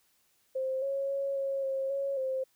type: tone with pitch steps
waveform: sine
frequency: 525 / 549 / 552 / 546 / 537 / 552 / 525 Hz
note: C5 / C#5 / C#5 / C#5 / C5 / C#5 / C5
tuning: +6 / -17 / -7 / -26 / +45 / -7 / +6 cents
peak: -29 dBFS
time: 0.55-2.44 s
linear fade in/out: 10 ms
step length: 270 ms
effects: white hiss -70 dBFS RMS until 2.55 s